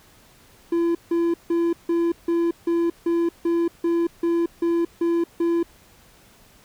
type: tone bursts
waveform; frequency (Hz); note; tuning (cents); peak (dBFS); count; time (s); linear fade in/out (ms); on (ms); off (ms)
triangle; 338.5; E4; +46; -16; 13; 0.72-5.63; 5; 230; 160
effects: pink hiss -53 dBFS RMS until 6.64 s